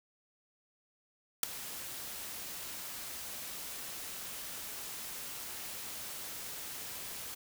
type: noise with ADSR envelope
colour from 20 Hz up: white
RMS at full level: -22 dBFS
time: 1.43-7.35 s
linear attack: 4 ms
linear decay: 4 ms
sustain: -21 dB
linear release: 12 ms
effects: none